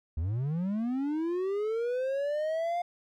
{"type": "linear sweep", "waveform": "triangle", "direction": "up", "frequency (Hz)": [71.9, 709], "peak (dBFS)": -26, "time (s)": [0.17, 2.82], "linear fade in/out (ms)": 5, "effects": []}